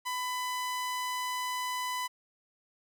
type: tone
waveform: sawtooth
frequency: 1000 Hz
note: B5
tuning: 21 cents sharp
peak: -28 dBFS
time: 0.05-2.08 s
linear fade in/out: 20 ms
effects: none